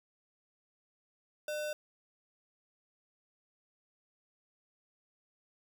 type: tone with sample-and-hold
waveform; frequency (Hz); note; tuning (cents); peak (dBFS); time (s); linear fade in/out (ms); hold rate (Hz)
sine; 600; D5; +37; -34; 1.48-1.73; 2; 2100
effects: none